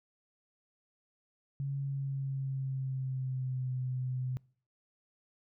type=tone with pitch glide; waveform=sine; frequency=138.59 to 127.82 Hz; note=C#3 to C3; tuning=0 to -40 cents; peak=-32 dBFS; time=1.6-4.37 s; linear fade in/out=0 ms; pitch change=-140 cents; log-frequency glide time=1.8-3.71 s; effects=noise-tail reverb RT60 0.5 s tail -25 dB re dry